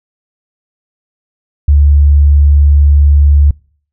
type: tone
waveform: sine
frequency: 72.2 Hz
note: D2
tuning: 29 cents flat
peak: -3 dBFS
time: 1.68-3.51 s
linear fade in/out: 5 ms
effects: noise-tail reverb RT60 0.5 s tail -26 dB re dry

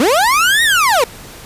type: linear two-way sweep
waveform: 30% pulse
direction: up then down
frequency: 215.9 to 1905 to 438.8 Hz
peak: -7 dBFS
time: 0-1.04 s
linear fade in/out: 2 ms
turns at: 0.63 s
effects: pink hiss -35 dBFS RMS until 1.45 s + resampled to 32000 Hz

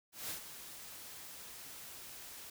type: noise with ADSR envelope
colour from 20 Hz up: white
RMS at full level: -40 dBFS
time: 0.12-2.5 s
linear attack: 180 ms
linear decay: 100 ms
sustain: -10 dB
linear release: 4 ms
effects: none

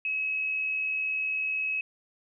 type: tone pair together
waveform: sine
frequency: 2562 / 2642 Hz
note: E7 / E7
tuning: -50 / +3 cents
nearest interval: minor second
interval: 53 cents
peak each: -27 / -39 dBFS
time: 0.05-1.81 s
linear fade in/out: 2 ms
effects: none

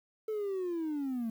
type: linear sweep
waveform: triangle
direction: down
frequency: 440.5 to 219.8 Hz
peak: -29 dBFS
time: 0.28-1.3 s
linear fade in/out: 5 ms
effects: tanh soft clip ceiling -27 dBFS + 10-bit

